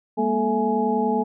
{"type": "tone cluster", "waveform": "sine", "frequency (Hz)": [207.1, 237.3, 436, 665, 838], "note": ["G#3", "A#3", "A4", "E5", "G#5"], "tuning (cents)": [-5, 31, -16, 15, 15], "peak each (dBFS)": [-27, -24, -24, -32, -24], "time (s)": [0.17, 1.24], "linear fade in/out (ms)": 20, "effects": []}